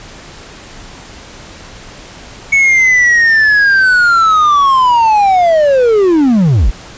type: linear sweep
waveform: triangle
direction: down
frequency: 2224 to 32.7 Hz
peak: -4 dBFS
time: 2.52-6.71 s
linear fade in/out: 10 ms
effects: pink hiss -33 dBFS RMS until 6.97 s + resampled to 16000 Hz